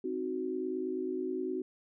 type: chord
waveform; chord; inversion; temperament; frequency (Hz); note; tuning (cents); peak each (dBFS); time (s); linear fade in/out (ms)
sine; C diminished; none; equal; 261.6 / 311.1 / 370; C4 / Eb4 / Gb4; 0 / 0 / 0; -38 / -39 / -34; 0.04-1.62; 5
effects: none